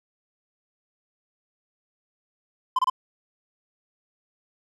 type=tone bursts; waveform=triangle; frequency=1025 Hz; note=C6; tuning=36 cents flat; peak=-16 dBFS; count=3; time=2.76-2.899 s; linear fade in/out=5 ms; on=29 ms; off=26 ms; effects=none